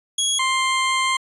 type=tone pair in turn; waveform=20% pulse; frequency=3322 / 1050.9 Hz; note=G#7 / C6; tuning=0 / +7 cents; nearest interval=octave + minor sixth; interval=1993 cents; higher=first; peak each=-13 dBFS; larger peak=neither; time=0.18-0.39 / 0.39-1.17 s; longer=second; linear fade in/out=5 ms; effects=resampled to 24000 Hz